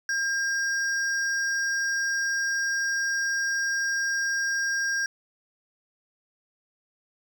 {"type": "tone pair together", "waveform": "triangle", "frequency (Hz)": [1608, 5619], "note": ["G6", "F8"], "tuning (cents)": [44, 10], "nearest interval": "octave + minor seventh", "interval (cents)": 2166, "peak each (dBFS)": [-23, -31], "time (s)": [0.09, 5.06], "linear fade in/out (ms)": 2, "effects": []}